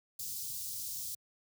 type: band-stop noise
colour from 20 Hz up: white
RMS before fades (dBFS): -40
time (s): 0.19-1.15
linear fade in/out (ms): 5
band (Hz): 140 to 4500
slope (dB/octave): 24
effects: high-pass 80 Hz 12 dB/octave